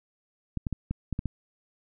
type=clicks; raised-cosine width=5 ms; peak=-17 dBFS; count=7; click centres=0.573 / 0.668 / 0.727 / 0.91 / 1.127 / 1.191 / 1.257 s; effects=none